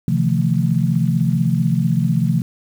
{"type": "chord", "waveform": "sine", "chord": "F dominant seventh", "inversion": "second", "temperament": "equal with one note detuned", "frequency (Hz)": [130.81, 155.56, 171.32, 220], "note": ["C3", "Eb3", "F3", "A3"], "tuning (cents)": [0, 0, -33, 0], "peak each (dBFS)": [-19, -21, -18, -22], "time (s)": [0.08, 2.42], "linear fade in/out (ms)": 2, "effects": ["7-bit"]}